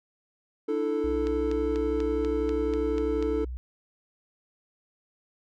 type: chord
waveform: triangle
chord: D suspended second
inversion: none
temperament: equal with one note detuned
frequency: 297.4 / 329.6 / 440 Hz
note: D4 / E4 / A4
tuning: +22 / 0 / 0 cents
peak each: -29 / -30 / -25 dBFS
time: 0.68-3.45 s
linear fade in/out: 10 ms
type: tone with vibrato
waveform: sine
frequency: 62.4 Hz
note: B1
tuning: 19 cents sharp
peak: -32 dBFS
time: 1.04-3.57 s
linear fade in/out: 0 ms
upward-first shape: sine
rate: 3.6 Hz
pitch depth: 17 cents each way
type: click train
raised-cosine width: 0.2 ms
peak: -23 dBFS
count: 9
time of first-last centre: 1.27-3.226 s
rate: 4.09 Hz
effects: none